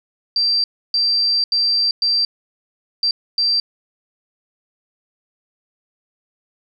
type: tone bursts at uneven times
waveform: sine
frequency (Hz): 4699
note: D8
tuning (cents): 0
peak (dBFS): -14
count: 6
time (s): 0.36-0.64 / 0.94-1.44 / 1.52-1.91 / 2.02-2.25 / 3.03-3.11 / 3.38-3.6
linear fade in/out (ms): 2
effects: 9-bit